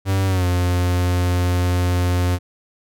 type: tone with pitch glide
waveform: 45% pulse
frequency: 96.2 to 89.24 Hz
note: G2 to F2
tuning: -32 to +38 cents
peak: -16 dBFS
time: 0.05-2.39 s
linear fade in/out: 50 ms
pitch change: -130 cents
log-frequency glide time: 0.27-0.45 s
effects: none